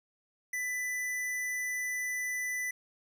sine tone with hard clipping, 1992 Hz, B6, 14 cents sharp, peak -33 dBFS, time 0.53-2.71 s, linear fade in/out 5 ms, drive 18 dB, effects none

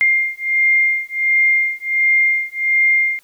sine beating tone pair, 2111 / 2112.4 Hz, C7 / C7, +15 / +16 cents, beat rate 1.4 Hz, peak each -16 dBFS, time 0.01-3.19 s, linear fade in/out 0 ms, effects white hiss -55 dBFS RMS until 3.23 s

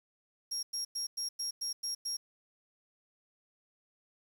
35% pulse tone bursts, 5588 Hz, F8, in tune, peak -31 dBFS, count 8, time 0.51-2.17 s, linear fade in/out 10 ms, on 120 ms, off 100 ms, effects 10-bit

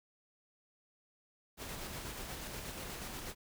pink noise with tremolo, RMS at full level -43 dBFS, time 1.57-3.35 s, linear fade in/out 50 ms, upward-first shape square, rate 8.3 Hz, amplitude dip 25%, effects none

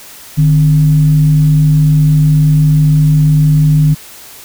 sine tone with frequency modulation, 151 Hz, D3, 48 cents sharp, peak -5 dBFS, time 0.37-3.95 s, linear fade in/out 20 ms, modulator 114 Hz, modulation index 0.3, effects white hiss -34 dBFS RMS until 4.44 s

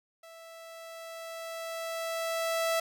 sawtooth tone with level ramp, 659 Hz, E5, 1 cent flat, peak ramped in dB -45 to -22 dBFS, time 0.23-2.8 s, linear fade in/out 5 ms, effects none

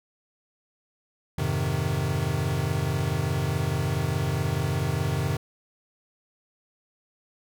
square chord, F minor seventh, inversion none, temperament equal, 87.31 / 103.83 / 130.81 / 155.56 Hz, F2 / Ab2 / C3 / Eb3, 0 / 0 / 0 / 0 cents, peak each -32 / -32 / -29 / -30 dBFS, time 1.38-5.37 s, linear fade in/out 5 ms, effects none

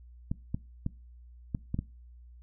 clicks, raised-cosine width 5 ms, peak -18 dBFS, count 6, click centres 0.315 / 0.545 / 0.864 / 1.548 / 1.744 / 1.79 s, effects noise-tail reverb RT60 0.3 s tail -21 dB re dry + added 60 Hz sine -49 dBFS peak until 2.42 s

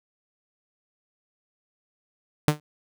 sawtooth tone with exponential decay, 150 Hz, D3, 37 cents sharp, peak -9 dBFS, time 2.48-2.6 s, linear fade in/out 0 ms, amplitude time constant 24 ms, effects none

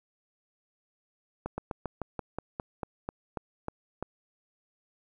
slowing click train, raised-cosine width 1 ms, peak -19 dBFS, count 13, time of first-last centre 1.46-4.026 s, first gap 120 ms, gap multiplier 1.1, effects 10-bit

